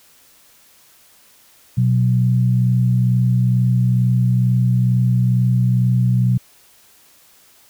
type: tone pair together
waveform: sine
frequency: 123.47 / 185.69 Hz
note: B2 / F#3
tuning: 0 / +6 cents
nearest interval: perfect fifth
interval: 706 cents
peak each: -13 / -20 dBFS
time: 1.77-6.38 s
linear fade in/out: 10 ms
effects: white hiss -51 dBFS RMS until 7.69 s